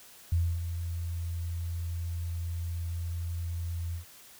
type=tone with ADSR envelope; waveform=sine; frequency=84.8 Hz; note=E2; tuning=50 cents sharp; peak=-22 dBFS; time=0.32-4.05 s; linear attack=5 ms; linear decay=270 ms; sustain=-9 dB; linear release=110 ms; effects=white hiss -53 dBFS RMS until 4.39 s